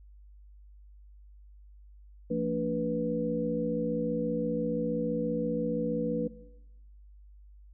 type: tone cluster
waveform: sine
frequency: 169.7 / 224.7 / 290.7 / 489.7 Hz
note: F3 / A3 / D4 / B4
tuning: -49 / +37 / -18 / -15 cents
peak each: -35 / -32 / -34 / -31 dBFS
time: 2.3-6.28 s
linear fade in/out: 10 ms
effects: noise-tail reverb RT60 1.0 s tail -18 dB re dry + added 50 Hz sine -50 dBFS peak until 7.73 s